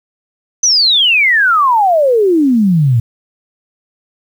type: exponential sweep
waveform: sine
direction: down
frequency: 6200 to 110.8 Hz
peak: -7 dBFS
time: 0.63-3 s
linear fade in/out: 5 ms
effects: 7-bit